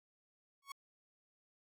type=tone with exponential growth; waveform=sawtooth; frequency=1108.7 Hz; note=C#6; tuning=in tune; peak=-38 dBFS; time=0.62-0.72 s; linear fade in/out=5 ms; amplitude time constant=20 ms; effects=AAC 64 kbps